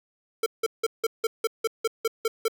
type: tone bursts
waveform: square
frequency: 450 Hz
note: A4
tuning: 39 cents sharp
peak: -22 dBFS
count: 11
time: 0.43-2.482 s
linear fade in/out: 5 ms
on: 32 ms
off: 170 ms
effects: 9-bit